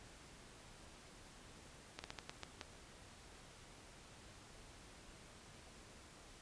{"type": "slowing click train", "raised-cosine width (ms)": 0.2, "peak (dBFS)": -27, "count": 7, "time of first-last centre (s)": [1.99, 2.612], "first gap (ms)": 50, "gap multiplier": 1.29, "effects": ["pink hiss -59 dBFS RMS until 6.41 s", "resampled to 22050 Hz"]}